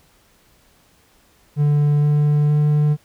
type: tone with pitch steps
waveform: triangle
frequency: 146.83 / 147.94 / 149.05 Hz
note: D3 / D3 / D3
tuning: 0 / +13 / +26 cents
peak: -11 dBFS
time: 1.56-2.97 s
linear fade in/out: 50 ms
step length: 470 ms
effects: pink hiss -56 dBFS RMS until 3.04 s